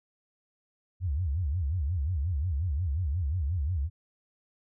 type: tone with vibrato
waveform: sine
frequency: 79.6 Hz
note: D#2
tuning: 40 cents sharp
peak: -26 dBFS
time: 1-3.9 s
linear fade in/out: 50 ms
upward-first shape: sine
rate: 5.6 Hz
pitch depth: 290 cents each way
effects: none